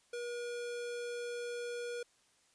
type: tone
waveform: square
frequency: 480 Hz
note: B4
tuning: 49 cents flat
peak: -39 dBFS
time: 0.13-2.03 s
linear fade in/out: 5 ms
effects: white hiss -70 dBFS RMS until 2.54 s + resampled to 22050 Hz

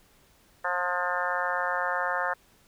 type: harmonic tone with a mistuned harmonic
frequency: 178.6 Hz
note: F3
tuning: 39 cents sharp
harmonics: 3 / 4 / 5 / 6 / 7 / 8 / 9 / 10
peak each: -34 / -34 / -34 / -34 / -34 / -34 / -34 / -34 dBFS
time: 0.64-2.34 s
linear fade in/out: 10 ms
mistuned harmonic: 6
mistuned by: -25 cents
effects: pink hiss -61 dBFS RMS until 2.67 s

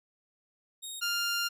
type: tone pair in turn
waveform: 15% pulse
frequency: 3737 / 1399.8 Hz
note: A#7 / F6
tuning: +4 / +4 cents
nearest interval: octave + perfect fourth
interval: 1700 cents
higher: first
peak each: -31 / -22 dBFS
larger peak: second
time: 0.82-1.01 / 1.01-1.49 s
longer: second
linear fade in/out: 20 ms
effects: resampled to 32000 Hz

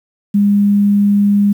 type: tone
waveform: sine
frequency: 203.1 Hz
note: G#3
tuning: 38 cents flat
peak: -8 dBFS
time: 0.34-1.53 s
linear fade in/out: 10 ms
effects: 7-bit

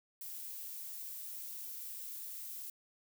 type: noise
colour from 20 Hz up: violet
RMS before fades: -45 dBFS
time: 0.21-2.7 s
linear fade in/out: 2 ms
effects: none

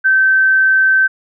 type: tone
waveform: sine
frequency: 1546 Hz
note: G6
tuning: 24 cents flat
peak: -8 dBFS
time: 0.04-1.08 s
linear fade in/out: 20 ms
effects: none

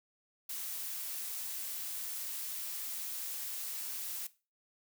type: noise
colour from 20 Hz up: blue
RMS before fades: -40 dBFS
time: 0.49-4.27 s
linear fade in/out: 5 ms
effects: noise-tail reverb RT60 0.3 s tail -17 dB re dry

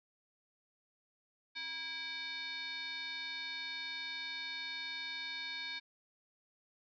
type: tone with frequency modulation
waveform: sine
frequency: 2993 Hz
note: F#7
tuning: 19 cents sharp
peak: -39 dBFS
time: 1.55-5.8 s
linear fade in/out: 20 ms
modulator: 680 Hz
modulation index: 2.2
effects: none

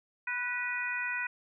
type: harmonic tone with a mistuned harmonic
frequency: 493.9 Hz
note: B4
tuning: in tune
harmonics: 2 / 3 / 4 / 5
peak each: -42 / -35 / -36 / -36 dBFS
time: 0.27-1.27 s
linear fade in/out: 5 ms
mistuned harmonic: 4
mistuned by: -30 cents
effects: none

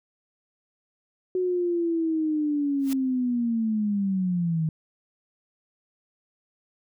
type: linear sweep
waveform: sine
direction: down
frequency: 370 to 155.5 Hz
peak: -22 dBFS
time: 1.35-4.69 s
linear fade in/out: 2 ms
type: noise with exponential growth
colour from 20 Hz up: white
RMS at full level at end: -33 dBFS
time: 2.79-2.93 s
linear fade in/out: 1 ms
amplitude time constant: 30 ms
effects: none

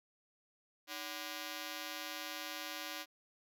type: ring-modulated tone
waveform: 5% pulse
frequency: 440 Hz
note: A4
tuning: in tune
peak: -27 dBFS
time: 0.87-3.06 s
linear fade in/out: 50 ms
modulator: 130 Hz
effects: none

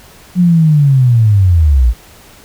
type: linear sweep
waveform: sine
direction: down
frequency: 182.7 to 53.7 Hz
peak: -5 dBFS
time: 0.35-1.94 s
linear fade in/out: 50 ms
effects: pink hiss -40 dBFS RMS until 2.44 s

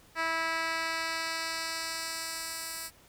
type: tone with band-pass filter sweep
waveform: 10% pulse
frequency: 326.6 Hz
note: E4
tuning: 16 cents flat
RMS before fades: -34 dBFS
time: 0.15-2.91 s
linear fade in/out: 50 ms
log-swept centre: 1900 to 11000 Hz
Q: 0.8
effects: pink hiss -59 dBFS RMS until 3.08 s

